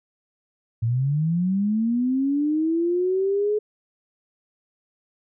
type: linear sweep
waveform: sine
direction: up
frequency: 110 to 426.9 Hz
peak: -19 dBFS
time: 0.82-3.59 s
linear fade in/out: 10 ms
effects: none